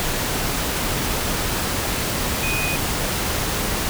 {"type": "tone in noise", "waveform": "sine", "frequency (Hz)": 2489, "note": "D#7", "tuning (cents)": 0, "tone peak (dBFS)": -24, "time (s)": [2.43, 2.76], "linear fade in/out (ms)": 0, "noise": "pink", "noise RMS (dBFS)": -23, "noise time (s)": [0, 3.89], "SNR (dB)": -4, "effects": []}